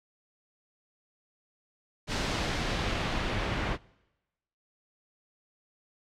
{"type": "noise with low-pass filter sweep", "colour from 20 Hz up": "pink", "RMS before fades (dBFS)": -31, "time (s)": [2.07, 3.78], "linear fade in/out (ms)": 50, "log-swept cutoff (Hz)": [5400, 2500], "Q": 0.91, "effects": ["noise-tail reverb RT60 1.0 s tail -24 dB re dry"]}